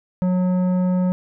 sine tone with tanh clipping, 182.3 Hz, F#3, 25 cents flat, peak -18 dBFS, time 0.22-1.12 s, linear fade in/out 0 ms, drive 11 dB, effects none

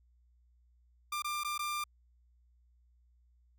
sawtooth tone with dropouts, 1192 Hz, D6, 25 cents sharp, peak -30 dBFS, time 1.12-1.84 s, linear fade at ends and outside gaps 5 ms, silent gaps 1.222-1.244 / 1.436-1.446 / 1.579-1.591 s, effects added 60 Hz sine -64 dBFS peak until 3.58 s

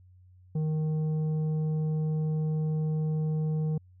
triangle tone with tanh clipping, 155.56 Hz, D#3, in tune, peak -27 dBFS, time 0.55-3.78 s, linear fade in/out 5 ms, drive 11 dB, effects added 91 Hz sine -53 dBFS peak until 4 s

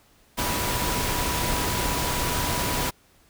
sine tone in noise, 977 Hz, B5, 19 cents flat, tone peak -32 dBFS, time 0.37-2.91 s, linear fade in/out 20 ms, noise pink, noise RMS -26 dBFS, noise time 0.37-2.91 s, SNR -9 dB, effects pink hiss -59 dBFS RMS until 3.29 s

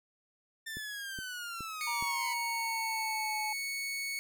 sawtooth linear sweep, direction down, 1800 to 987.8 Hz, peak -35 dBFS, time 0.66-2.34 s, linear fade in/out 10 ms
click train, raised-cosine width 3 ms, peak -32 dBFS, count 4, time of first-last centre 0.77-2.025 s, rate 2.39 Hz
sawtooth tone, 2217 Hz, C#7, in tune, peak -31 dBFS, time 1.81-4.19 s, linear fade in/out 0 ms
triangle tone with pitch glide, 942 to 858.8 Hz, A#5 to A5, +18 to -42 cents, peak -33 dBFS, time 1.87-3.53 s, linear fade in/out 5 ms, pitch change -160 cents, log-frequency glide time 2.35-3.36 s
effects none

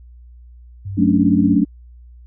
sine tone, 98 Hz, G2, in tune, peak -24 dBFS, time 0.85-1.56 s, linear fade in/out 10 ms
sine chord, D major seventh, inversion first, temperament equal, 185 / 220 / 277.2 / 293.7 Hz, F#3 / A3 / C#4 / D4, 0 / 0 / 0 / 0 cents, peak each -17 dBFS, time 0.97-1.65 s, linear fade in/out 20 ms
effects added 60 Hz sine -39 dBFS peak until 2.26 s

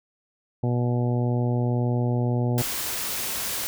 harmonic tone, 121.8 Hz, B2, 24 cents flat, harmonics 1 / 2 / 3 / 4 / 5 / 6 / 7, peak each -22 / -28 / -32 / -34 / -36 / -38 / -39 dBFS, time 0.63-2.62 s, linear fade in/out 5 ms
white noise, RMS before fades -29 dBFS, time 2.58-3.67 s, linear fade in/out 0 ms
effects none

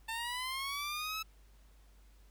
15% pulse linear sweep, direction up, 891 to 1310 Hz, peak -30 dBFS, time 0.08-1.23 s, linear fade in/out 10 ms, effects added 50 Hz sine -58 dBFS peak until 2.3 s + pink hiss -69 dBFS RMS until 2.3 s

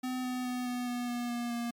square tone with pitch steps, 254.4 / 251.8 / 249.2 / 246.6 / 244 / 241.5 / 239 / 236.5 Hz, C4 / B3 / B3 / B3 / B3 / B3 / A#3 / A#3, -48 / +34 / +16 / -2 / -21 / -39 / +43 / +25 cents, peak -33 dBFS, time 0.03-1.71 s, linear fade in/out 10 ms, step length 210 ms, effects MP3 96 kbps

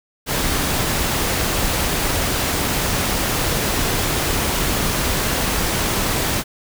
pink noise, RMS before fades -20 dBFS, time 0.26-6.44 s, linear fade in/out 50 ms, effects none

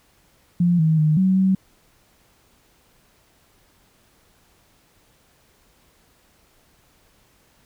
sine tone with pitch steps, 174.4 / 158.7 / 153.9 / 188.3 / 189.9 Hz, F3 / D#3 / D#3 / F#3 / F#3, -2 / +35 / -19 / +31 / +45 cents, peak -14 dBFS, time 0.6-1.55 s, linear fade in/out 5 ms, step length 190 ms, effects pink hiss -59 dBFS RMS until 7.65 s

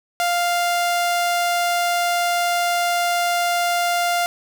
sawtooth tone, 698.5 Hz, F5, in tune, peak -14 dBFS, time 0.2-4.26 s, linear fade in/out 0 ms, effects 7-bit

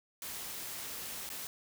white noise with dropouts, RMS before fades -42 dBFS, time 0.22-1.47 s, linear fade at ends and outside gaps 1 ms, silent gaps 1.291-1.301 s, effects none

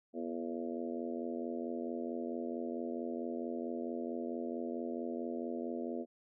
harmonic tone with a mistuned harmonic, 84.5 Hz, E2, 43 cents sharp, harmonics 3 / 4 / 5 / 6 / 7 / 8, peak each -40 / -42 / -44 / -46 / -47 / -48 dBFS, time 0.13-6.06 s, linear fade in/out 50 ms, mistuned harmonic 3, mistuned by -62 cents, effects none

